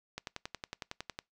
click train, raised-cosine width 0.2 ms, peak -21 dBFS, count 12, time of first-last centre 0.18-1.189 s, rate 10.9 Hz, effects noise-tail reverb RT60 0.2 s tail -25 dB re dry

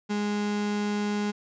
35% pulse tone, 207.1 Hz, G#3, 5 cents flat, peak -24 dBFS, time 0.09-1.32 s, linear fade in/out 20 ms, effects resampled to 16000 Hz

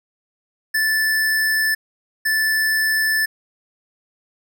square tone pair in turn, 1754 / 1754 Hz, A6 / A6, -6 / -6 cents, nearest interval unison, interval 0 cents, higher neither, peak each -17 dBFS, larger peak neither, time 0.74-1.75 / 2.25-3.26 s, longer neither, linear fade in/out 10 ms, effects none

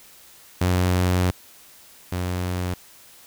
sawtooth tone pair in turn, 90.6 / 90.13 Hz, F#2 / F#2, -36 / -45 cents, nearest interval unison, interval 9 cents, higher first, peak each -14 / -20 dBFS, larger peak first, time 0.61-1.31 / 2.12-2.74 s, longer first, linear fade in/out 5 ms, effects white hiss -49 dBFS RMS until 3.26 s

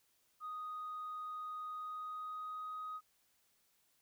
sine tone with pitch glide, 1244.5 to 1254.6 Hz, D#6 to D#6, 0 to +14 cents, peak -40 dBFS, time 0.4-3.01 s, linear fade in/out 50 ms, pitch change +14 cents, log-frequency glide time 1.65-2.8 s, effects tanh soft clip ceiling -38 dBFS + white hiss -75 dBFS RMS until 4.01 s

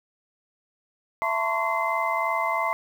sine tone cluster, 667 / 894 / 1033 / 1116 / 2068 Hz, E5 / A5 / C6 / C#6 / C7, +20 / +27 / -22 / +11 / -21 cents, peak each -29 dBFS, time 1.22-2.73 s, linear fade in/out 0 ms, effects 8-bit

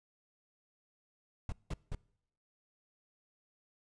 brown noise bursts, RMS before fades -36 dBFS, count 3, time 1.49-1.949 s, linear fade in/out 2 ms, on 33 ms, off 180 ms, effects noise-tail reverb RT60 0.7 s tail -24 dB re dry + resampled to 22050 Hz

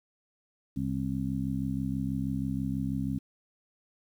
harmonic tone, 66.2 Hz, C2, 21 cents sharp, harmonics 1 / 2 / 3 / 4, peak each -39 / -34 / -33 / -33 dBFS, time 0.76-3.19 s, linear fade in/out 10 ms, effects 10-bit

